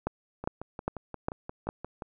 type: two click trains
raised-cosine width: 1 ms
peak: -23 / -14 dBFS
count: 10 / 5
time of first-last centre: 0.44-2.022 / 0.07-1.689 s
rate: 5.69 / 2.47 Hz
effects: none